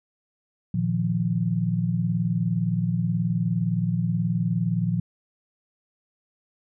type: chord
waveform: sine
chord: Bb suspended fourth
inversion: none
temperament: equal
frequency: 116.54 / 155.56 / 174.61 Hz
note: Bb2 / Eb3 / F3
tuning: 0 / 0 / 0 cents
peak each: -26 / -28 / -24 dBFS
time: 0.74-5 s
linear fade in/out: 5 ms
effects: none